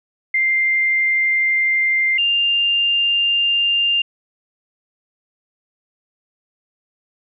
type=tone pair in turn; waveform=sine; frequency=2096 / 2798 Hz; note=C7 / F7; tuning=+2 / +3 cents; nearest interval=perfect fourth; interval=501 cents; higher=second; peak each=-14 / -14 dBFS; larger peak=neither; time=0.34-2.18 / 2.18-4.02 s; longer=neither; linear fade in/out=5 ms; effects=none